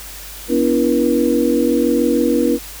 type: tone cluster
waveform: sine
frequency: 246 / 287 / 333.1 / 479.2 Hz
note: B3 / D4 / E4 / A#4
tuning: -7 / -40 / +18 / +48 cents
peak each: -18 dBFS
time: 0.48-2.59 s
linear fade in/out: 50 ms
effects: added 50 Hz sine -37 dBFS peak until 2.8 s + white hiss -34 dBFS RMS until 2.8 s